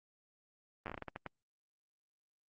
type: slowing click train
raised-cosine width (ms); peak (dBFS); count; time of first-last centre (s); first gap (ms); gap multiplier
0.5; -26; 11; 0.86-1.263; 9; 1.31
effects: Opus 24 kbps